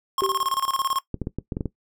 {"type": "tone with tremolo", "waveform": "square", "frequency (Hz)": 1076, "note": "C6", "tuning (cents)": 48, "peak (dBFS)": -21, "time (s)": [0.18, 0.99], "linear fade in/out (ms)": 2, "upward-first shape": "square", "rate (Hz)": 18, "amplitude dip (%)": 80}
{"type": "tone with exponential decay", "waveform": "sine", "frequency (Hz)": 387.7, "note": "G4", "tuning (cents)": -19, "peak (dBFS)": -19, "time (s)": [0.22, 0.57], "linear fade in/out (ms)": 0, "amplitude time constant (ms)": 75}
{"type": "clicks", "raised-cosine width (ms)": 3, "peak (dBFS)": -14, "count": 8, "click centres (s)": [1.143, 1.217, 1.271, 1.386, 1.522, 1.569, 1.608, 1.657]}
{"effects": ["noise-tail reverb RT60 0.1 s tail -18 dB re dry"]}